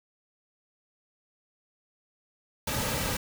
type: noise with comb filter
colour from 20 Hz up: pink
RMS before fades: -30 dBFS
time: 2.67-3.17 s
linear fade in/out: 5 ms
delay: 2.8 ms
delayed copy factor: -0.5
effects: none

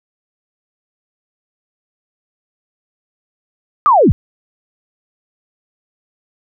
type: linear sweep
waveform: sine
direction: down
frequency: 1244.5 to 47.55 Hz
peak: -6 dBFS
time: 3.86-4.12 s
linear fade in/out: 0 ms
effects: none

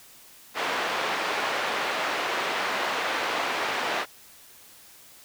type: band-pass noise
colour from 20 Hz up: pink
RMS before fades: -28 dBFS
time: 0.54-4.06 s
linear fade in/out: 50 ms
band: 590 to 2900 Hz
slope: 12 dB/octave
effects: white hiss -51 dBFS RMS until 5.24 s

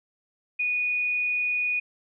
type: tone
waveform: sine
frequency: 2467 Hz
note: D#7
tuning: 15 cents flat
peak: -23 dBFS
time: 0.59-1.8 s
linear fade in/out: 10 ms
effects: none

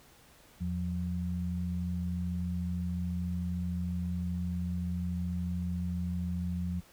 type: tone pair together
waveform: sine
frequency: 83.67 / 177.3 Hz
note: E2 / F3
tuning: +26 / +26 cents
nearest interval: octave + minor second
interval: 1300 cents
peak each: -34 / -33 dBFS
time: 0.6-6.81 s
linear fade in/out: 20 ms
effects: pink hiss -59 dBFS RMS until 6.92 s

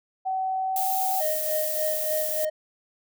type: tone with pitch glide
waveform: sine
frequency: 758 to 762.4 Hz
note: F#5 to G5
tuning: +42 to -48 cents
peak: -24 dBFS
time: 0.25-1.22 s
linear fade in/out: 20 ms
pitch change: +10 cents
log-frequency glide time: 0.61-0.87 s
type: noise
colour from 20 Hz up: violet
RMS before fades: -29 dBFS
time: 0.76-2.45 s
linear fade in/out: 2 ms
type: tone with tremolo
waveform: triangle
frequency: 620 Hz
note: D#5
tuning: 6 cents flat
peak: -22 dBFS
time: 1.2-2.5 s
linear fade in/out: 10 ms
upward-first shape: sine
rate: 3.4 Hz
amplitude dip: 60%
effects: none

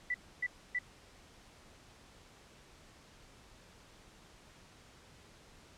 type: tone bursts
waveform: sine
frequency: 1975.5 Hz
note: B6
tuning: in tune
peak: -31 dBFS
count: 3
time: 0.1-0.789 s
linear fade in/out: 5 ms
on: 43 ms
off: 280 ms
effects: pink hiss -59 dBFS RMS until 5.77 s + low-pass 8000 Hz 12 dB/octave

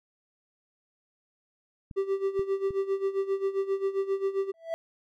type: clicks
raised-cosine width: 5 ms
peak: -29 dBFS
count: 3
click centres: 1.912 / 2.394 / 2.707 s
type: tone with tremolo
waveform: triangle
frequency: 390.2 Hz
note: G4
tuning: 8 cents flat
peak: -21 dBFS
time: 1.96-4.52 s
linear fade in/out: 20 ms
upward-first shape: sine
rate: 7.5 Hz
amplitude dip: 80%
type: tone with exponential growth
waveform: triangle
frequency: 659.3 Hz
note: E5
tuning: in tune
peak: -23 dBFS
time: 4.54-4.74 s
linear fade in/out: 0 ms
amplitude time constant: 42 ms
effects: none

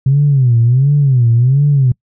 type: tone with vibrato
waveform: sine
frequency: 130 Hz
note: C3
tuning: 11 cents flat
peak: -6 dBFS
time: 0.06-1.92 s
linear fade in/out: 5 ms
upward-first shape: sine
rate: 1.4 Hz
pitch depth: 200 cents each way
effects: noise-tail reverb RT60 0.1 s tail -26 dB re dry + tanh soft clip ceiling -2 dBFS

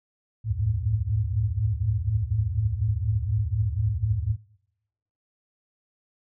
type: tone cluster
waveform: sine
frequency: 68 / 80.2 / 94.1 / 105.8 / 109.9 Hz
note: C#2 / E2 / F#2 / G#2 / A2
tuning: -33 / -47 / +30 / +33 / -2 cents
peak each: -33 / -31 / -31 / -27 / -26 dBFS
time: 0.44-4.37 s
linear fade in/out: 50 ms
effects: noise-tail reverb RT60 0.9 s tail -25 dB re dry

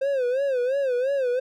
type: tone with vibrato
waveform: triangle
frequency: 523.3 Hz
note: C5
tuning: in tune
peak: -19 dBFS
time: 0.01-1.4 s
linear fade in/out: 10 ms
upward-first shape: sine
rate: 2.9 Hz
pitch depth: 130 cents each way
effects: none

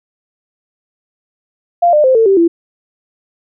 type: tone with pitch steps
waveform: sine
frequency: 694 / 600.7 / 519.9 / 450 / 389.5 / 337.1 Hz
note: F5 / D5 / C5 / A4 / G4 / E4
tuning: -11 / +39 / -11 / +39 / -11 / +39 cents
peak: -6 dBFS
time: 1.82-2.48 s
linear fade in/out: 10 ms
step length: 110 ms
effects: none

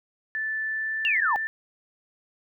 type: tone with pitch glide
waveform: sine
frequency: 1756 to 1772.3 Hz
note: A6 to A6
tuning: -4 to +12 cents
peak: -26 dBFS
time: 0.35-1.47 s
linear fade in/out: 0 ms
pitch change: +16 cents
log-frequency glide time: 0.62-1.32 s
type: linear sweep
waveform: sine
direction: down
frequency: 2847 to 770 Hz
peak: -21 dBFS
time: 1.05-1.36 s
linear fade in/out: 0 ms
effects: none

